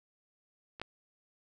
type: clicks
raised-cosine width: 0.3 ms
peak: -29 / -20 dBFS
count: 2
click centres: 0.798 / 0.816 s
effects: none